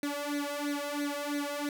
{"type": "tone with flanger", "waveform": "sawtooth", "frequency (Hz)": 289.2, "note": "D4", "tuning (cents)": -27, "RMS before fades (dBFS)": -34, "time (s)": [0.03, 1.69], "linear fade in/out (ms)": 2, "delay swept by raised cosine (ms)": [0.48, 1.98], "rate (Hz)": 3, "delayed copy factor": 0.9, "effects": []}